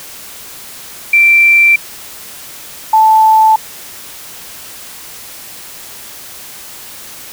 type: tone pair in turn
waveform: sine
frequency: 2349 / 876.8 Hz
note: D7 / A5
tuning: 0 / -6 cents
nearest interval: octave + perfect fourth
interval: 1706 cents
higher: first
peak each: -4 dBFS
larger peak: neither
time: 1.13-1.76 / 2.93-3.56 s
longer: neither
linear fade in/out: 5 ms
effects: white hiss -31 dBFS RMS until 7.32 s